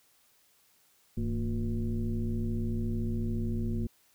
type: tone with frequency modulation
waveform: sine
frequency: 100.2 Hz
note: G2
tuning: 38 cents sharp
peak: -28 dBFS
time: 1.17-3.87 s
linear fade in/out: 5 ms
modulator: 129 Hz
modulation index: 1.4
effects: white hiss -66 dBFS RMS until 4.14 s

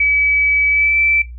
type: tone with pitch glide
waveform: sine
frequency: 2287 to 2326 Hz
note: D7 to D7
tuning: -47 to -17 cents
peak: -11 dBFS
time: 0-1.22 s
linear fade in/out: 5 ms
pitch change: +30 cents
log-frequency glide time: 0.7-0.97 s
effects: noise-tail reverb RT60 0.2 s tail -18 dB re dry + added 60 Hz sine -29 dBFS peak until 1.38 s

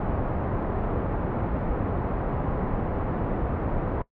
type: low-pass noise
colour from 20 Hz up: pink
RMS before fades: -27 dBFS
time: 0-4.02 s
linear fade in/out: 2 ms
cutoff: 920 Hz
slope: 12 dB/octave
effects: noise-tail reverb RT60 0.1 s tail -19 dB re dry + low-pass 2000 Hz 12 dB/octave

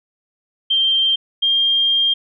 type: tone pair in turn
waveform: sine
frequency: 3157 / 3205 Hz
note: G7 / G7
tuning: +12 / +38 cents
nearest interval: unison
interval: 26 cents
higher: second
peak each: -13 dBFS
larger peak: neither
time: 0.7-1.16 / 1.42-2.14 s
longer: second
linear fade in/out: 10 ms
effects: none

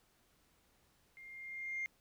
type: tone with level ramp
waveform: sine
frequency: 2114 Hz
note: C7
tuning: 17 cents sharp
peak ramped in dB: -52 to -34 dBFS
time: 1.17-1.86 s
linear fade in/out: 0 ms
effects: tanh soft clip ceiling -33 dBFS + pink hiss -72 dBFS RMS until 2 s

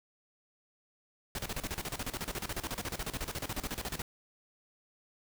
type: noise with tremolo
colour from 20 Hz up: pink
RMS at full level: -36 dBFS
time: 1.35-4.02 s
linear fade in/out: 2 ms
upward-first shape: square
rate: 14 Hz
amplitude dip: 80%
effects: none

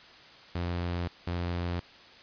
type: tone pair in turn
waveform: sawtooth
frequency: 87.31 / 87.31 Hz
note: F2 / F2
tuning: 0 / 0 cents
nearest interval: unison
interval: 0 cents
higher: neither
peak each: -26 dBFS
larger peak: neither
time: 0.55-1.08 / 1.27-1.8 s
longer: neither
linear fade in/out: 5 ms
effects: white hiss -52 dBFS RMS until 2.22 s + resampled to 11025 Hz

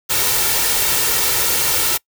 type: noise with comb filter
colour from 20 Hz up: white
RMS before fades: -17 dBFS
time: 0.09-1.98 s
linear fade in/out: 20 ms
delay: 2.2 ms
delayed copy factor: +0.5
effects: noise-tail reverb RT60 0.1 s tail -24 dB re dry

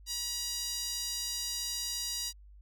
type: tone with high-pass filter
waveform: sawtooth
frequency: 959 Hz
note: A#5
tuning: 49 cents sharp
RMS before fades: -36 dBFS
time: 0.06-2.33 s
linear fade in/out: 50 ms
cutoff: 4800 Hz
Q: 2.3
effects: added 50 Hz sine -51 dBFS peak until 2.61 s

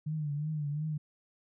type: tone with vibrato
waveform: sine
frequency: 150.1 Hz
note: D3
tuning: 38 cents sharp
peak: -31 dBFS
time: 0.06-0.98 s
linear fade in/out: 10 ms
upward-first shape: triangle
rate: 2.8 Hz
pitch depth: 87 cents each way
effects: none

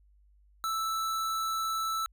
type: tone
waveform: square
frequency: 1318.5 Hz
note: E6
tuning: in tune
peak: -30 dBFS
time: 0.64-2.06 s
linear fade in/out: 0 ms
effects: added 50 Hz sine -59 dBFS peak until 2.12 s

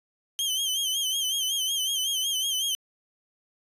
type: tone with vibrato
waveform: sawtooth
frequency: 3136 Hz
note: G7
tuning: in tune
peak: -22 dBFS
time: 0.39-2.75 s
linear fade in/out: 0 ms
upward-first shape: sine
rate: 5.4 Hz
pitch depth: 77 cents each way
effects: resampled to 32000 Hz

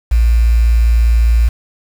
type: tone with quantisation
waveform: sine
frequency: 57.4 Hz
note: A#1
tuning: 26 cents flat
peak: -7 dBFS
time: 0.11-1.49 s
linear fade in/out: 10 ms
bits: 5
effects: none

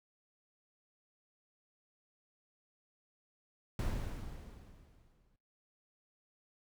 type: noise with exponential decay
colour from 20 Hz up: brown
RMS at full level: -33 dBFS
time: 3.79-5.36 s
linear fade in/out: 2 ms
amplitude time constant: 340 ms
effects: noise-tail reverb RT60 0.4 s tail -23 dB re dry

